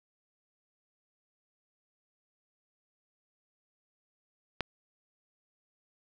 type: click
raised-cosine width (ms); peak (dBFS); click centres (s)
0.3; -14; 4.607
effects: none